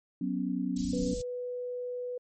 sine chord, F# suspended fourth, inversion none, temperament equal, 185 / 246.9 / 277.2 Hz, F#3 / B3 / C#4, 0 / 0 / 0 cents, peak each -33 dBFS, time 0.21-1.14 s, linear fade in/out 5 ms
pink band-stop noise, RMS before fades -39 dBFS, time 0.76-1.22 s, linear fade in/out 5 ms, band 210 to 4400 Hz, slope 24 dB/octave
sine tone, 493.9 Hz, B4, in tune, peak -33 dBFS, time 0.93-2.18 s, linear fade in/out 5 ms
effects MP3 32 kbps

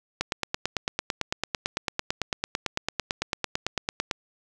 click train, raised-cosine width 0.2 ms, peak -8 dBFS, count 36, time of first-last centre 0.21-4.112 s, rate 8.97 Hz, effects none

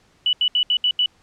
sine tone bursts at uneven times, 2960 Hz, F#7, in tune, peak -15 dBFS, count 6, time 0.26-0.33 / 0.41-0.48 / 0.55-0.63 / 0.7-0.77 / 0.84-0.91 / 0.99-1.06 s, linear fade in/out 2 ms, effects pink hiss -58 dBFS RMS until 1.22 s + low-pass 7000 Hz 12 dB/octave

